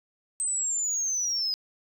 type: linear sweep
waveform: sine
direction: down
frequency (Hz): 8280 to 4978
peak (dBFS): -24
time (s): 0.4-1.54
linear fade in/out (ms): 0
effects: tanh soft clip ceiling -22 dBFS